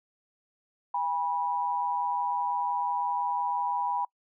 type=tone pair together; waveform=sine; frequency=812 / 977.8 Hz; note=G#5 / B5; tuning=-39 / -18 cents; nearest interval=minor third; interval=321 cents; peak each=-31 / -28 dBFS; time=0.94-4.05 s; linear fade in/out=5 ms; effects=noise-tail reverb RT60 0.1 s tail -26 dB re dry